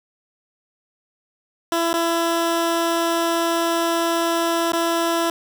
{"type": "tone with dropouts", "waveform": "15% pulse", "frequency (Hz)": 335.2, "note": "E4", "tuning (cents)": 29, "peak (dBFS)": -12, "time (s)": [1.72, 5.3], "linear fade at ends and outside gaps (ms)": 1, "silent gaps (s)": [[1.93, 1.939], [4.721, 4.733]], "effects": []}